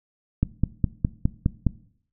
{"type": "click train", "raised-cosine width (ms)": 5, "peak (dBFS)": -7, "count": 7, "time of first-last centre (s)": [0.43, 1.667], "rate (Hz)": 4.85, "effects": ["noise-tail reverb RT60 0.6 s tail -19 dB re dry"]}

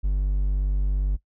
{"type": "tone", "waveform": "triangle", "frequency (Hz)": 48.74, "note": "G1", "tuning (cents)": -9, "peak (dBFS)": -18, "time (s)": [0.03, 1.17], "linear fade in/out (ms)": 20, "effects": ["noise-tail reverb RT60 0.1 s tail -18 dB re dry"]}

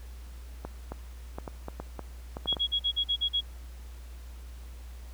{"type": "clicks", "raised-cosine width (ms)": 1, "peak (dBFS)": -22, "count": 11, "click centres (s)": [0.65, 0.92, 1.385, 1.478, 1.684, 1.8, 1.993, 2.369, 2.458, 2.527, 2.568]}
{"type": "tone bursts", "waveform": "sine", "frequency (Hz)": 3322, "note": "G#7", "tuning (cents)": 0, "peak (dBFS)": -24, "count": 8, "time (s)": [2.47, 3.411], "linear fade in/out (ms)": 20, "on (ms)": 80, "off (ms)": 43}
{"effects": ["added 60 Hz sine -41 dBFS peak until 5.13 s", "pink hiss -56 dBFS RMS until 5.13 s"]}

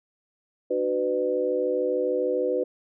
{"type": "harmonic tone with a mistuned harmonic", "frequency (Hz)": 100, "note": "G2", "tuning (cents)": 35, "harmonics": [3, 4, 5, 6], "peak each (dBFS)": [-32, -28, -24, -33], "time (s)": [0.7, 2.64], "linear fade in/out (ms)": 10, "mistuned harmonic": 4, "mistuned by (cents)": -120, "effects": []}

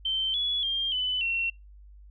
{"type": "tone with pitch steps", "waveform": "sine", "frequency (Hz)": [3108, 3393, 3198, 3006, 2722], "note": ["G7", "G#7", "G7", "F#7", "F7"], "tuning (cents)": [-16, 36, 34, 27, -45], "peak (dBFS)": -25, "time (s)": [0.05, 1.5], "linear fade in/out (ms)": 5, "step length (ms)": 290, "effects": ["noise-tail reverb RT60 0.2 s tail -23 dB re dry", "added 50 Hz sine -47 dBFS peak until 2.1 s"]}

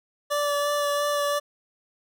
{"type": "tone with vibrato", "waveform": "25% pulse", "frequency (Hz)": 580, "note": "D5", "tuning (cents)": -22, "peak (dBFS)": -19, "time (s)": [0.3, 1.4], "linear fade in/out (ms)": 20, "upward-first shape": "sine", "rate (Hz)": 2.9, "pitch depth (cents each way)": 13, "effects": []}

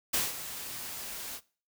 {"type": "noise with ADSR envelope", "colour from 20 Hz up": "white", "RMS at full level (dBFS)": -27, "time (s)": [0.13, 1.41], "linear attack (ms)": 13, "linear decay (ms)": 180, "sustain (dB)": -13, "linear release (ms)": 57, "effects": ["noise-tail reverb RT60 0.4 s tail -21 dB re dry"]}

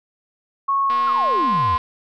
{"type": "tone with pitch glide", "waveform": "sine", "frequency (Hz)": [1100, 1038.3], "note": ["C#6", "C6"], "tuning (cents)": [-14, -14], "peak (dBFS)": -16, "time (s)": [0.68, 1.78], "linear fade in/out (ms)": 10, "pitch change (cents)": -100, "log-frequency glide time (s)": [0.82, 1.67]}
{"type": "click train", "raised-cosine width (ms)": 0.3, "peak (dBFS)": -18, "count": 213, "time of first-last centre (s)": [0.9, 1.78], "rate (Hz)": 241}
{"type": "exponential sweep", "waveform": "sine", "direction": "down", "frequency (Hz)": [1485, 70.4], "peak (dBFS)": -24, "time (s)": [1.06, 1.77], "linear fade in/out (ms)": 20}
{"effects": []}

